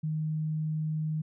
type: tone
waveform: sine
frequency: 155.56 Hz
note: D#3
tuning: in tune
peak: -28 dBFS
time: 0.03-1.22 s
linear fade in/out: 10 ms
effects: none